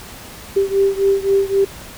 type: beating tone pair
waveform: sine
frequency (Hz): 391.4 / 395.2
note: G4 / G4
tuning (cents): -3 / +14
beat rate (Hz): 3.8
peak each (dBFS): -15 / -17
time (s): 0.56-1.65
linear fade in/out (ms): 10
effects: pink hiss -36 dBFS RMS until 1.97 s